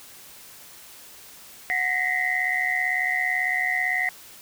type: tone cluster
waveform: sine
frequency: 735 / 1880 / 2015 / 2093 Hz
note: F#5 / A#6 / B6 / C7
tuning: -12 / +14 / +34 / 0 cents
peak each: -31 / -26 / -25 / -30 dBFS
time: 1.7-4.09 s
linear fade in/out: 0 ms
effects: white hiss -46 dBFS RMS until 4.41 s